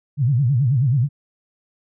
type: tone with vibrato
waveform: sine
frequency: 130 Hz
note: C3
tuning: 11 cents flat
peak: -14 dBFS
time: 0.17-1.09 s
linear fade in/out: 50 ms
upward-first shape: sine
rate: 9.3 Hz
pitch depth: 220 cents each way
effects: none